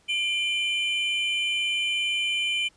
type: tone pair together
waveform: triangle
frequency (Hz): 2381 / 3039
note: D7 / F#7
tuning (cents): +23 / +46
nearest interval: major third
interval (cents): 423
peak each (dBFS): -25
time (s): 0.08-2.69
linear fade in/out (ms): 20
effects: pink hiss -61 dBFS RMS until 2.76 s + resampled to 22050 Hz